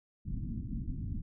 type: low-pass noise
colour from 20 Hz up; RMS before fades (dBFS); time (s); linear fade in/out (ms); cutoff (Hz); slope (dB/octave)
pink; -37; 0.25-1.22; 10; 270; 48
effects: none